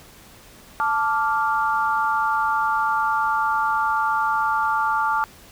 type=chord; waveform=sine; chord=D minor; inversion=second; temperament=equal with one note detuned; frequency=880 / 1167.9 / 1396.9 Hz; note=A5 / D6 / F6; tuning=0 / -10 / 0 cents; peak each=-22 / -23 / -24 dBFS; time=0.8-5.24 s; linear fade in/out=0 ms; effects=pink hiss -47 dBFS RMS until 5.51 s